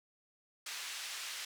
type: band-pass noise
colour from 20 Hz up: pink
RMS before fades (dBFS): -43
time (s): 0.66-1.45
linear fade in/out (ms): 5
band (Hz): 1900 to 8100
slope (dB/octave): 12
effects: none